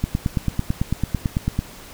click train, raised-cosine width 5 ms, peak -7 dBFS, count 15, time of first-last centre 0.04-1.59 s, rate 9.03 Hz, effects pink hiss -41 dBFS RMS until 1.93 s

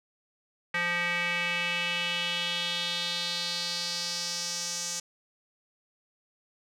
square tone with band-pass filter sweep, 173.9 Hz, F3, 7 cents flat, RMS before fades -31 dBFS, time 0.74-5 s, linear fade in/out 5 ms, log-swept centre 2000 to 6400 Hz, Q 3.3, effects none

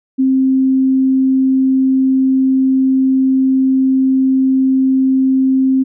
sine tone, 263.8 Hz, C4, 14 cents sharp, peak -9 dBFS, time 0.18-5.84 s, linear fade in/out 20 ms, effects none

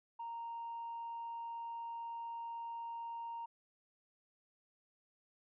sine tone, 929 Hz, A#5, 6 cents flat, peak -40 dBFS, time 0.19-3.46 s, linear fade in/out 10 ms, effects tanh soft clip ceiling -38 dBFS

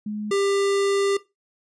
sine / square tone pair in turn, 210.6 / 397.3 Hz, G#3 / G4, +24 / +23 cents, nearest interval major seventh, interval 1099 cents, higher second, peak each -26 / -20 dBFS, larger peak second, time 0.06-0.31 / 0.31-1.17 s, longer second, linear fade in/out 5 ms, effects noise-tail reverb RT60 0.2 s tail -17 dB re dry + resampled to 22050 Hz

